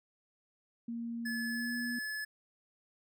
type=tone with pitch glide; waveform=sine; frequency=233.1 to 241 Hz; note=A#3 to B3; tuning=0 to -42 cents; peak=-36 dBFS; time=0.88-1.99 s; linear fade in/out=5 ms; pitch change=+58 cents; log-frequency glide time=1.49-1.76 s
type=tone; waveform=square; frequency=1718 Hz; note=A6; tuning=42 cents flat; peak=-37 dBFS; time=1.25-2.25 s; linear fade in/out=10 ms
effects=none